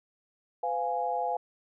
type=chord; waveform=sine; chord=F diminished; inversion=second; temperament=equal with one note detuned; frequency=505.1 / 698.5 / 830.6 Hz; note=Cb5 / F5 / Ab5; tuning=+39 / 0 / 0 cents; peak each=-34 / -31 / -31 dBFS; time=0.63-1.37 s; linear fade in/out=5 ms; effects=none